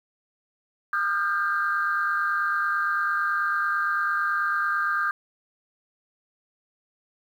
sine tone cluster, 1213 / 1370 / 1419 / 1587 Hz, D#6 / F6 / F6 / G6, -44 / -34 / +27 / +21 cents, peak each -25 / -34 / -32 / -25 dBFS, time 0.93-5.11 s, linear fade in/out 2 ms, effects tanh soft clip ceiling -13 dBFS + 9-bit

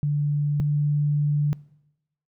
sine tone pair in turn, 146.3 / 146.93 Hz, D3 / D3, -6 / +1 cents, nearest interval unison, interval 7 cents, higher second, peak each -20 / -19 dBFS, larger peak second, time 0.03-0.6 / 0.6-1.53 s, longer second, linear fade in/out 0 ms, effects noise-tail reverb RT60 0.9 s tail -22 dB re dry

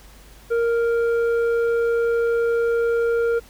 square tone with low-pass filter, 465.8 Hz, A#4, 1 cent flat, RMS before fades -20 dBFS, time 0.5-3.4 s, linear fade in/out 20 ms, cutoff 1000 Hz, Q 6.6, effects added 50 Hz sine -46 dBFS peak until 3.49 s + pink hiss -49 dBFS RMS until 3.49 s

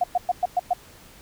sine tone bursts, 717 Hz, F5, 45 cents sharp, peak -17 dBFS, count 6, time 0.01-0.734 s, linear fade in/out 5 ms, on 29 ms, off 110 ms, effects pink hiss -49 dBFS RMS until 1.21 s

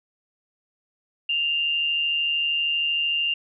sine tone with amplitude modulation, 2794 Hz, F7, in tune, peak -19 dBFS, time 1.29-3.34 s, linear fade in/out 5 ms, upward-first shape sine, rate 153 Hz, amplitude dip 40%, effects none

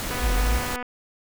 pink noise, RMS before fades -30 dBFS, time 0-0.76 s, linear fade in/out 0 ms
click train, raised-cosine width 0.5 ms, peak -18 dBFS, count 178, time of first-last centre 0.11-0.827 s, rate 247 Hz
sine linear two-way sweep, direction down then up, 65.41 to 43.19 to 61.4 Hz, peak -19 dBFS, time 0.2-0.61 s, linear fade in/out 50 ms, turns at 0.34 s
effects none

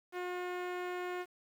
sawtooth tone with low-pass filter, 359.2 Hz, F4, 49 cents sharp, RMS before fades -39 dBFS, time 0.12-1.26 s, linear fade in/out 50 ms, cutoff 2200 Hz, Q 1.3, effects 10-bit

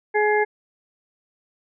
harmonic tone, 421.2 Hz, G#4, 24 cents sharp, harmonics 1 / 2 / 4 / 5, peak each -19 / -22 / -25 / -26 dBFS, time 0.14-0.45 s, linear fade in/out 20 ms, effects none

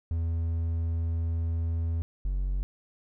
triangle tone pair in turn, 82.8 / 46.63 Hz, E2 / F#1, +8 / +14 cents, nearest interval minor seventh, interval 994 cents, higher first, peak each -24 dBFS, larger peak neither, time 0.11-2.02 / 2.25-2.63 s, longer first, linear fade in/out 0 ms, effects none

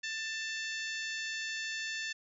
harmonic tone, 887 Hz, A5, 14 cents sharp, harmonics 2 / 3 / 4 / 5 / 6 / 7 / 8, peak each -38 / -42 / -44 / -46 / -48 / -49 / -50 dBFS, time 0.03-2.13 s, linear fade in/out 10 ms, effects none

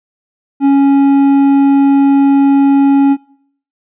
sine tone with hard clipping, 277.2 Hz, C#4, in tune, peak -7 dBFS, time 0.6-3.17 s, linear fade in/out 50 ms, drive 6 dB, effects noise-tail reverb RT60 0.6 s tail -22 dB re dry + resampled to 8000 Hz

